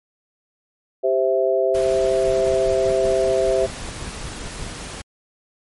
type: chord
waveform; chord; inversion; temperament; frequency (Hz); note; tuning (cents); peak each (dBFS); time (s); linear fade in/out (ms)
sine; C major; second; equal; 392 / 523.3 / 659.3; G4 / C5 / E5; 0 / 0 / 0; -20; 1.03-3.67; 20
type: noise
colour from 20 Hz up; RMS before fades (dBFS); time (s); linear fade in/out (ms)
pink; -33; 1.74-5.02; 10
type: noise bursts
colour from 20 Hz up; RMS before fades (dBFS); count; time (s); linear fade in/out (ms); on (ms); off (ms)
brown; -31; 13; 2.26-4.683; 10; 95; 99
effects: MP3 48 kbps